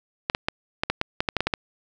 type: clicks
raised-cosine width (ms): 0.3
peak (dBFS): -6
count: 12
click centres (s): 0.299 / 0.349 / 0.485 / 0.835 / 0.9 / 1.014 / 1.205 / 1.288 / 1.367 / 1.406 / 1.47 / 1.538
effects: none